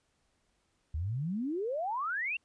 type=exponential sweep; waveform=sine; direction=up; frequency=71.9 to 2794 Hz; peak=-31 dBFS; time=0.94-2.37 s; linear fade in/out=5 ms; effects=pink hiss -75 dBFS RMS until 2.44 s + resampled to 22050 Hz